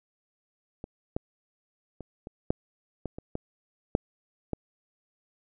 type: clicks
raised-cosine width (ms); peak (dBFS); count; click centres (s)
2; -24 / -15 / -26 / -26 / -10 / -19 / -25 / -18 / -8 / -16; 10; 0.841 / 1.165 / 2.007 / 2.271 / 2.505 / 3.057 / 3.185 / 3.354 / 3.951 / 4.533
effects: none